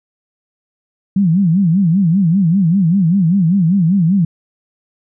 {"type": "tone with vibrato", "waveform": "sine", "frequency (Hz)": 179.6, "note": "F3", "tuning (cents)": 49, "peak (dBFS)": -9, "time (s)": [1.16, 4.25], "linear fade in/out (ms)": 5, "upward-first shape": "sine", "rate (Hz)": 5.1, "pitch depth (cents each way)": 210, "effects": []}